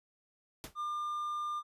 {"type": "noise with exponential decay", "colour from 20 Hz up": "pink", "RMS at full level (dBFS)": -39, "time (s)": [0.64, 0.76], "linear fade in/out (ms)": 0, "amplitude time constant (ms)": 25}
{"type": "tone", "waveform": "triangle", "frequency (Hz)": 1200, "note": "D6", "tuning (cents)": 37, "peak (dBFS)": -32, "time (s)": [0.75, 1.63], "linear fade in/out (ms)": 50}
{"effects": ["resampled to 32000 Hz"]}